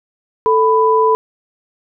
sine tone pair together, 440.9 / 994.4 Hz, A4 / B5, +4 / +12 cents, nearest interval octave + major second, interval 1408 cents, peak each -12 dBFS, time 0.46-1.15 s, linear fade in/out 0 ms, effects none

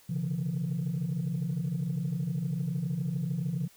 sine tone cluster, 131.5 / 144.2 / 171.2 Hz, C3 / D3 / F3, +9 / -31 / -34 cents, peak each -34 / -32 / -30 dBFS, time 0.09-3.68 s, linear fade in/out 10 ms, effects tanh soft clip ceiling -24 dBFS + white hiss -59 dBFS RMS until 3.76 s

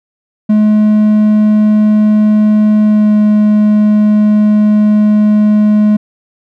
triangle tone with pitch glide, 212.5 to 210.9 Hz, G#3 to G#3, +40 to +27 cents, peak -3 dBFS, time 0.49-5.97 s, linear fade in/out 10 ms, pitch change -13 cents, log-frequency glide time 2.83-3.14 s, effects none

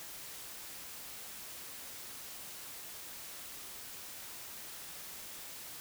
silence, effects white hiss -47 dBFS RMS until 5.8 s

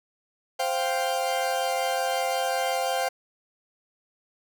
40% pulse chord, C suspended fourth, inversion none, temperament equal, 523.3 / 698.5 / 784 Hz, C5 / F5 / G5, 0 / 0 / 0 cents, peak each -28 dBFS, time 0.59-3.09 s, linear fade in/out 10 ms, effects none

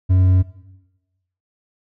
triangle tone with hard clipping, 92.5 Hz, F#2, in tune, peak -12 dBFS, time 0.09-0.43 s, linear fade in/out 20 ms, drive 7 dB, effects noise-tail reverb RT60 1.0 s tail -17 dB re dry

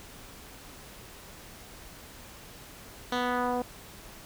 10% pulse tone with low-pass filter sweep, 246.9 Hz, B3, in tune, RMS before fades -29 dBFS, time 3.12-3.62 s, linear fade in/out 2 ms, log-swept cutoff 4400 to 610 Hz, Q 1.3, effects pink hiss -48 dBFS RMS until 4.25 s

